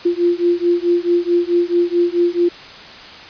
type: beating tone pair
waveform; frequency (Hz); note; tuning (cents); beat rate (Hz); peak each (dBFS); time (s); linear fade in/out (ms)
sine; 345.5 / 350.1; F4 / F4; -19 / +4; 4.6; -16; 0.05-2.49; 10
effects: white hiss -36 dBFS RMS until 3.29 s + resampled to 11025 Hz